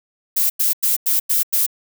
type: noise bursts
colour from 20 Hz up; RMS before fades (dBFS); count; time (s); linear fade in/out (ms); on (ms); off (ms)
violet; -17; 6; 0.36-1.665; 10; 140; 93
effects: none